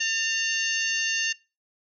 harmonic tone with a mistuned harmonic, 899 Hz, A5, 37 cents sharp, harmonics 2 / 3 / 4 / 5 / 6 / 7, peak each -29 / -26 / -38 / -34 / -37 / -31 dBFS, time 0-1.33 s, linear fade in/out 10 ms, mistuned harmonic 3, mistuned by +52 cents, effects noise-tail reverb RT60 0.3 s tail -23 dB re dry

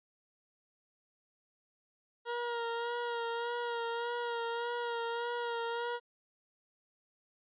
20% pulse tone with vibrato, 471.6 Hz, A#4, 20 cents sharp, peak -29 dBFS, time 2.25-6 s, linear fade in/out 50 ms, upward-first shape sine, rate 1.7 Hz, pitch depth 29 cents each way, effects resampled to 8000 Hz

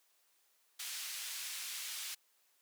pink band-pass noise, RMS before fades -43 dBFS, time 0.79-2.15 s, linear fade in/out 10 ms, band 2700 to 15000 Hz, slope 12 dB/octave, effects white hiss -73 dBFS RMS until 2.61 s + high-pass 400 Hz 12 dB/octave

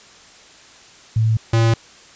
sine / square tone pair in turn, 111.1 / 114.22 Hz, A2 / A#2, +17 / -35 cents, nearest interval unison, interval 48 cents, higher second, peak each -13 dBFS, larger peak neither, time 1.16-1.37 / 1.53-1.74 s, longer neither, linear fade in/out 5 ms, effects white hiss -45 dBFS RMS until 2.15 s + resampled to 16000 Hz

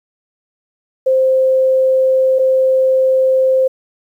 sine tone pair in turn, 523.3 / 523.3 Hz, C5 / C5, 0 / 0 cents, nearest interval unison, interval 0 cents, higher neither, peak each -9 dBFS, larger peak neither, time 1.06-2.39 / 2.39-3.68 s, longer first, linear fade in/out 10 ms, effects 8-bit

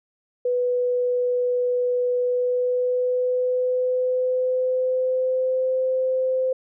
sine tone with pitch glide, 493.9 to 517.6 Hz, B4 to C5, 0 to -19 cents, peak -19 dBFS, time 0.45-6.53 s, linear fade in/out 5 ms, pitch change +81 cents, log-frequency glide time 2.17-5.79 s, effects none

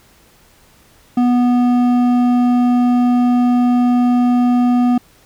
triangle tone with hard clipping, 245.2 Hz, B3, 12 cents flat, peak -12 dBFS, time 1.17-4.98 s, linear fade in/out 5 ms, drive 12 dB, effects pink hiss -50 dBFS RMS until 5.25 s

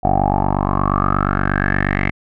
10% pulse tone with low-pass filter sweep, 48.45 Hz, G1, 20 cents flat, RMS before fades -17 dBFS, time 0.03-2.11 s, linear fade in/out 20 ms, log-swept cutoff 730 to 2100 Hz, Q 9, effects none

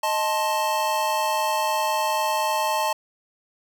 square chord, A diminished, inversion second, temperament equal with one note detuned, 622.3 / 880 / 1060.5 Hz, Eb5 / A5 / C6, 0 / 0 / +23 cents, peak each -28 / -24 / -29 dBFS, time 0.03-2.93 s, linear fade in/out 5 ms, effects none

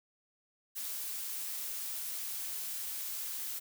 blue noise, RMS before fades -39 dBFS, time 0.75-3.6 s, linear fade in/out 20 ms, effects none

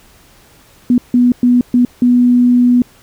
sine tone bursts at uneven times, 245.3 Hz, B3, 12 cents flat, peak -6 dBFS, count 5, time 0.9-0.98 / 1.14-1.32 / 1.43-1.61 / 1.74-1.85 / 2.02-2.82 s, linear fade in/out 2 ms, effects pink hiss -46 dBFS RMS until 3.02 s

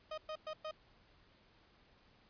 30% pulse tone bursts, 622.3 Hz, D#5, in tune, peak -38 dBFS, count 4, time 0.11-0.712 s, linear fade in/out 5 ms, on 68 ms, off 110 ms, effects pink hiss -67 dBFS RMS until 2.29 s + resampled to 11025 Hz

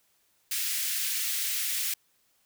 white high-pass noise, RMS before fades -30 dBFS, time 0.51-1.94 s, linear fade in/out 5 ms, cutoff 1800 Hz, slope 24 dB/octave, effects white hiss -69 dBFS RMS until 2.45 s

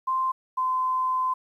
sine tone pair in turn, 1044 / 1028.4 Hz, C6 / C6, -4 / -30 cents, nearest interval unison, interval 26 cents, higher first, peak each -22 dBFS, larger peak neither, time 0.07-0.32 / 0.57-1.34 s, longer second, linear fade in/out 10 ms, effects 10-bit

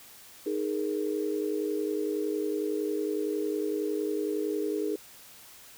sine chord, D# suspended fourth, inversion none, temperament equal, 311.1 / 415.3 / 466.2 Hz, D#4 / G#4 / A#4, 0 / 0 / 0 cents, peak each -32 / -30 / -35 dBFS, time 0.46-4.96 s, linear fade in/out 5 ms, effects white hiss -51 dBFS RMS until 5.77 s

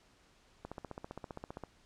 click train, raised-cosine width 1 ms, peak -28 dBFS, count 16, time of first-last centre 0.65-1.637 s, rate 15.2 Hz, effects pink hiss -66 dBFS RMS until 1.85 s + low-pass 7000 Hz 12 dB/octave

